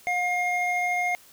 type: tone pair together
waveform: triangle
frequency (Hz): 715.5 / 2133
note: F5 / C7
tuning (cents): +42 / +33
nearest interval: octave + perfect fifth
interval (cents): 1891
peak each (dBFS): -24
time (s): 0.07-1.15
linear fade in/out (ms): 0
effects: white hiss -53 dBFS RMS until 1.32 s